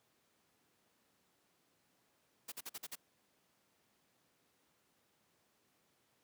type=noise bursts; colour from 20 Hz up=white; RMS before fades=-45 dBFS; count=6; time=2.48-2.956 s; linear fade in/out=10 ms; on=41 ms; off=46 ms; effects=pink hiss -75 dBFS RMS until 6.23 s + high-pass 150 Hz 12 dB/octave